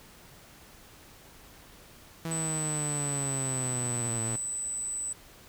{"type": "linear sweep", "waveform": "sawtooth", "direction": "down", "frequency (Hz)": [164.81, 109.4], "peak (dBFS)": -28, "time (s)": [2.25, 4.36], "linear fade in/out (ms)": 0}
{"type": "tone", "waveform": "sine", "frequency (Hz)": 7990, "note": "B8", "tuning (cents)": 19, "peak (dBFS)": -31, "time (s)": [2.31, 5.13], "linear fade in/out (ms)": 5}
{"effects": ["pink hiss -53 dBFS RMS until 5.48 s"]}